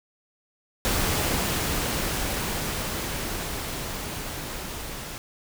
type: noise with level ramp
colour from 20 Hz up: pink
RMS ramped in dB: -24 to -36 dBFS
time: 0.85-5.18 s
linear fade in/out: 0 ms
effects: none